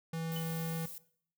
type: tone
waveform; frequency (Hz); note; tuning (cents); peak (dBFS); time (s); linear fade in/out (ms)
square; 163.7; E3; -12; -36; 0.13-0.86; 5
type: noise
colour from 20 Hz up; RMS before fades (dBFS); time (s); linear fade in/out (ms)
violet; -46; 0.32-0.98; 0
type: tone with exponential decay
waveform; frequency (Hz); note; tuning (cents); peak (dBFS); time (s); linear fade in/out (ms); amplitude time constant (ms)
sine; 3016; F#7; +32; -39; 0.36-0.53; 2; 35
effects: noise-tail reverb RT60 0.6 s tail -19 dB re dry